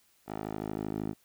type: tone with band-pass filter sweep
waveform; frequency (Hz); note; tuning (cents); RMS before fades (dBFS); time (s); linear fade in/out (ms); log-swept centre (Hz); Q
10% pulse; 52.9; G#1; +33; -36; 0.26-1.15; 50; 640 to 290; 1.1
effects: white hiss -67 dBFS RMS until 1.24 s